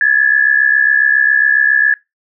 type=tone pair together; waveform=sine; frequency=1672.7 / 1740 Hz; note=G#6 / A6; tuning=+12 / -20 cents; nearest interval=minor second; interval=68 cents; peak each=-11 dBFS; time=0.01-1.94 s; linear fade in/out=2 ms; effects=noise-tail reverb RT60 0.2 s tail -22 dB re dry